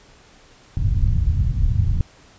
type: low-pass noise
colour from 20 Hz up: white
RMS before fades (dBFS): -18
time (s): 0.77-2.01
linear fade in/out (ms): 2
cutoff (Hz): 110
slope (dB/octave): 24
effects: pink hiss -50 dBFS RMS until 2.38 s + resampled to 16000 Hz